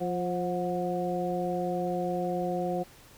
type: harmonic tone with a mistuned harmonic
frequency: 176.5 Hz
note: F3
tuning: 19 cents sharp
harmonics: 1 / 2 / 3 / 4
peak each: -33 / -33 / -33 / -33 dBFS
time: 0-2.84 s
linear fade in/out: 20 ms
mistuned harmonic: 4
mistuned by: +51 cents
effects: pink hiss -54 dBFS RMS until 3.17 s